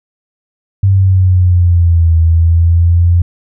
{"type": "exponential two-way sweep", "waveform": "sine", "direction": "down then up", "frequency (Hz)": [98, 81.7, 87.2], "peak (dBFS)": -5, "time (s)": [0.83, 3.22], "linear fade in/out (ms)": 5, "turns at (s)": 2.17, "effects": []}